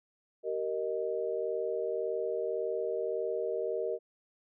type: chord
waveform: sine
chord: Eb major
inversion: first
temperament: equal with one note detuned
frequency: 384.4 / 466.2 / 622.3 Hz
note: G4 / Bb4 / Eb5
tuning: -34 / 0 / 0 cents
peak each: -36 / -33 / -36 dBFS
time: 0.43-3.99 s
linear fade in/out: 50 ms
effects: none